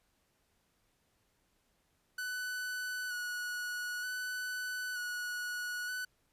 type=tone with vibrato; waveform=45% pulse; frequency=1480 Hz; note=F#6; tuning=in tune; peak=-36 dBFS; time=2.18-6.05 s; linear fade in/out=5 ms; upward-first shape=square; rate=0.54 Hz; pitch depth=18 cents each way; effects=pink hiss -75 dBFS RMS until 6.32 s + resampled to 32000 Hz